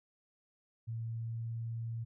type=tone with pitch glide; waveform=sine; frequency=114.1 to 114.89 Hz; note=A#2 to A#2; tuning=-37 to -25 cents; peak=-36 dBFS; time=0.87-2.05 s; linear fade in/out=20 ms; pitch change=+12 cents; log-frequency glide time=1.04-1.51 s; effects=none